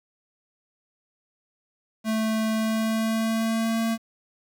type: tone with pitch glide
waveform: square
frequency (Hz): 220 to 226.4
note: A3 to A3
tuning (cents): 0 to +50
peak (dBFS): -23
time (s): 2.04-3.98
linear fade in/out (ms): 50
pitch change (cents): +50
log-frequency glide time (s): 2.54-3.83
effects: 9-bit